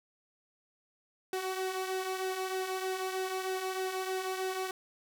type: tone with flanger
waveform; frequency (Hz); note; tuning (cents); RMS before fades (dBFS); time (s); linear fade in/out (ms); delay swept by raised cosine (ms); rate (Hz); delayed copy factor
sawtooth; 376; F#4; +28; -35; 1.33-4.71; 2; 1.7 to 3.3; 3.2; -0.5
effects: none